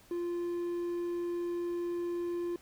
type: tone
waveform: triangle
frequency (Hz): 347.4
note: F4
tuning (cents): -9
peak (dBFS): -30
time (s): 0.11-2.56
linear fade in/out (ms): 2
effects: pink hiss -60 dBFS RMS until 2.61 s